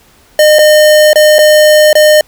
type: tone with dropouts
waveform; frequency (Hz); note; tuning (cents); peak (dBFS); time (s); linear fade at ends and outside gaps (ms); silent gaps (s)
square; 609; D#5; -37; -3; 0.39-2.21; 2; 0.586-0.59 / 1.132-1.157 / 1.384-1.389 / 1.93-1.953
effects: pink hiss -45 dBFS RMS until 2.27 s